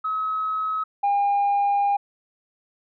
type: tone pair in turn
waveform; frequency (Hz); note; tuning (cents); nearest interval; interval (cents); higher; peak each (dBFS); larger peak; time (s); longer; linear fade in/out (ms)
sine; 1281 / 807; E6 / G#5; -50 / -50; minor sixth; 800; first; -22 / -16; second; 0.04-0.84 / 1.03-1.97; second; 10
effects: tanh soft clip ceiling -16 dBFS